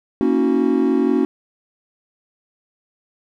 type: chord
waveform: triangle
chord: D# minor seventh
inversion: second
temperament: equal with one note detuned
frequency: 233.1 / 277.2 / 319.1 / 370 Hz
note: A#3 / C#4 / D#4 / F#4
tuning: 0 / 0 / +44 / 0 cents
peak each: -19 / -16 / -20 / -18 dBFS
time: 0.21-1.25 s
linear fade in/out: 0 ms
effects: none